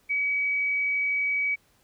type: tone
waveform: sine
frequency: 2273 Hz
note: C#7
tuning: 43 cents sharp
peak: -23 dBFS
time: 0.09-1.56 s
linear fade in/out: 20 ms
effects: pink hiss -64 dBFS RMS until 1.83 s